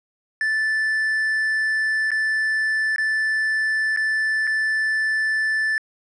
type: tone with dropouts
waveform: triangle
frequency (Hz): 1756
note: A6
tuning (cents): -4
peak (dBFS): -17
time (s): 0.41-5.78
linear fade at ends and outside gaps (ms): 1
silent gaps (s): 2.106-2.116 / 2.961-2.982 / 3.963-3.972 / 4.47-4.474
effects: resampled to 24000 Hz